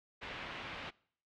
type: low-pass noise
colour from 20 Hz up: white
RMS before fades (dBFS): -45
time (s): 0.21-0.91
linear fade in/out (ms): 20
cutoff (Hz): 3000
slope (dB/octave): 24
effects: noise-tail reverb RT60 0.6 s tail -24 dB re dry